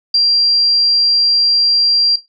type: tone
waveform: sine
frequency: 4745 Hz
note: D8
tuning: 17 cents sharp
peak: -9 dBFS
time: 0.14-2.16 s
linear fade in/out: 5 ms
effects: noise-tail reverb RT60 0.2 s tail -17 dB re dry